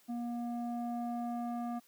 square tone with low-pass filter sweep, 238.2 Hz, A#3, 38 cents sharp, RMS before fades -37 dBFS, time 0.08-1.8 s, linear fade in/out 20 ms, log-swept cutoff 530 to 940 Hz, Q 2.2, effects white hiss -66 dBFS RMS until 1.87 s + high-pass 150 Hz 12 dB/octave

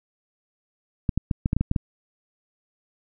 clicks, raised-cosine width 5 ms, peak -9 dBFS, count 9, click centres 1.092 / 1.176 / 1.312 / 1.459 / 1.531 / 1.566 / 1.61 / 1.714 / 1.762 s, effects none

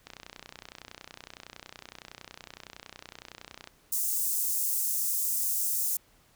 click train, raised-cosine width 0.2 ms, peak -25 dBFS, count 112, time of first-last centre 0.07-3.674 s, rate 30.8 Hz
white high-pass noise, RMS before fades -29 dBFS, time 3.92-5.97 s, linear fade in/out 5 ms, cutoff 6800 Hz, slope 24 dB/octave
effects pink hiss -63 dBFS RMS until 6.35 s

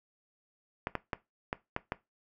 clicks, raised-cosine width 0.5 ms, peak -16 dBFS, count 6, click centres 0.871 / 0.953 / 1.132 / 1.529 / 1.764 / 1.921 s, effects noise-tail reverb RT60 0.2 s tail -18 dB re dry

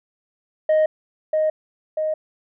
sine tone with echo, 622.3 Hz, D#5, in tune, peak -11 dBFS, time 0.69-0.86 s, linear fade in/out 5 ms, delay 640 ms, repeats 2, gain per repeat -4 dB, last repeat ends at 2.14 s, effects tanh soft clip ceiling -13 dBFS

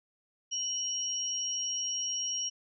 sine tone pair together, 2976 / 5627 Hz, F#7 / F8, +9 / +12 cents, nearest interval major seventh, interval 1103 cents, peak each -36 / -32 dBFS, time 0.51-2.5 s, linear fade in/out 20 ms, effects none

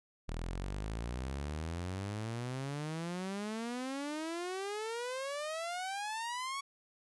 sawtooth exponential sweep, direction up, 38.89 to 1126 Hz, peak -33 dBFS, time 0.28-6.61 s, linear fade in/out 10 ms, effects resampled to 24000 Hz

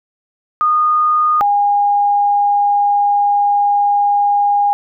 sine tone pair in turn, 1228 / 815.3 Hz, D#6 / G#5, -23 / -32 cents, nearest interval perfect fifth, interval 709 cents, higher first, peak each -10 dBFS, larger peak neither, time 0.61-1.41 / 1.41-4.73 s, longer second, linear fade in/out 0 ms, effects none

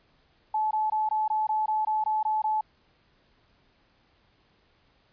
sine tone bursts, 863 Hz, A5, 34 cents flat, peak -23 dBFS, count 11, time 0.54-2.61 s, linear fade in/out 5 ms, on 170 ms, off 20 ms, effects pink hiss -65 dBFS RMS until 5.12 s + resampled to 11025 Hz

